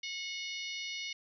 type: harmonic tone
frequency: 728 Hz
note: F#5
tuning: 28 cents flat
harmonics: 3 / 4 / 5 / 6 / 7 / 8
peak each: -41 / -43 / -45 / -47 / -48 / -49 dBFS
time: 0.03-1.13 s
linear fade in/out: 5 ms
effects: none